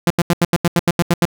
sawtooth tone bursts, 172 Hz, F3, 26 cents flat, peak -7 dBFS, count 11, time 0.07-1.253 s, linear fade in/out 2 ms, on 33 ms, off 82 ms, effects none

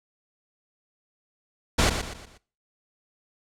pink noise with echo, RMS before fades -20 dBFS, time 1.78-1.9 s, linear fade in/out 10 ms, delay 120 ms, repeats 4, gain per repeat -8 dB, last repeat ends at 2.38 s, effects noise-tail reverb RT60 0.4 s tail -21 dB re dry + low-pass 8000 Hz 12 dB/octave

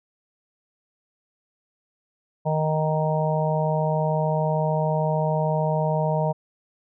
harmonic tone, 155.56 Hz, D#3, in tune, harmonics 1 / 3 / 4 / 5 / 6, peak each -23 / -30 / -25 / -31 / -29 dBFS, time 2.45-6.33 s, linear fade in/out 20 ms, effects none

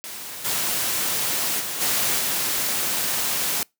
white noise with level steps, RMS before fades -35 / -24 / -29 / -22 / -24 dBFS, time 0.04-3.63 s, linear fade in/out 0 ms, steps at 0.44 / 1.59 / 1.8 / 2.18 s, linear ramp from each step 20 ms, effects noise-tail reverb RT60 0.2 s tail -26 dB re dry + high-pass 100 Hz 12 dB/octave

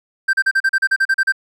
triangle tone bursts, 1568 Hz, G6, in tune, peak -10 dBFS, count 12, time 0.28-1.323 s, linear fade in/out 10 ms, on 53 ms, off 37 ms, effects none

